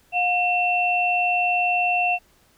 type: tone pair together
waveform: sine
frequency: 716.8 / 2700 Hz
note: F5 / E7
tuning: +45 / +41 cents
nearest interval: octave + major seventh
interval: 2296 cents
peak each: -21 dBFS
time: 0.12-2.19 s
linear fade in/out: 50 ms
effects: pink hiss -59 dBFS RMS until 2.57 s